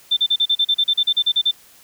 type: tone bursts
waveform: sine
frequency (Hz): 3557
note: A7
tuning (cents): +18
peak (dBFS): -13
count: 15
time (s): 0.11-1.513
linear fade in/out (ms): 10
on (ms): 59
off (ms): 37
effects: white hiss -49 dBFS RMS until 1.83 s